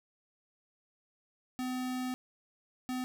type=tone bursts at uneven times; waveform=square; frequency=253.9 Hz; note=B3; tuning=48 cents sharp; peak=-34 dBFS; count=2; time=1.59-2.14 / 2.89-3.04 s; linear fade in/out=0 ms; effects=none